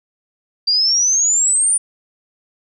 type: exponential sweep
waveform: sine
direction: up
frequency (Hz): 4699 to 9397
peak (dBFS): -12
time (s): 0.67-1.78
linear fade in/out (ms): 10
effects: none